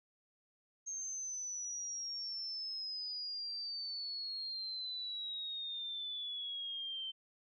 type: exponential sweep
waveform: sine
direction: down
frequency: 6430 to 3100 Hz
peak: -39 dBFS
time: 0.86-7.12 s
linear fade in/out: 20 ms
effects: none